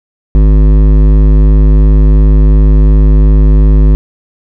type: tone with hard clipping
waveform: triangle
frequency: 51.4 Hz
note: G#1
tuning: 17 cents flat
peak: -4 dBFS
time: 0.35-3.95 s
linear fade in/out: 0 ms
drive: 17 dB
effects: none